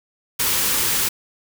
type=band-stop noise; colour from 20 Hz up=white; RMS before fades=-20 dBFS; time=0.39-1.09 s; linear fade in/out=10 ms; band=560 to 800 Hz; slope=96 dB/octave; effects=none